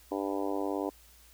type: harmonic tone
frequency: 98.8 Hz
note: G2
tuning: 14 cents sharp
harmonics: 3 / 4 / 5 / 6 / 7 / 8 / 9 / 10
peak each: -34 / -36 / -38 / -40 / -41 / -42 / -43 / -44 dBFS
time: 0.11-0.9 s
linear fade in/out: 10 ms
effects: added 57 Hz sine -59 dBFS peak until 1.33 s + white hiss -59 dBFS RMS until 1.33 s